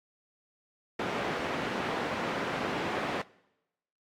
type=band-pass noise; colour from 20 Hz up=pink; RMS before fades=-33 dBFS; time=0.99-3.22 s; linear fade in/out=5 ms; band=220 to 2200 Hz; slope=12 dB/octave; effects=noise-tail reverb RT60 0.9 s tail -22 dB re dry + AAC 64 kbps